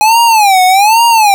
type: tone with vibrato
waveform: square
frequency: 830.6 Hz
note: G#5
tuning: in tune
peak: -5 dBFS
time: 0.01-1.34 s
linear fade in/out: 0 ms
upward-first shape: sine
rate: 1.2 Hz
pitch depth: 210 cents each way
effects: none